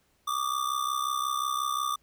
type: ring-modulated tone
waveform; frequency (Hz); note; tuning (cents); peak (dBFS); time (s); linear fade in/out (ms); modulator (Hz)
square; 1184; D6; +14; -25; 0.27-1.96; 10; 32.8
effects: pink hiss -69 dBFS RMS until 2.02 s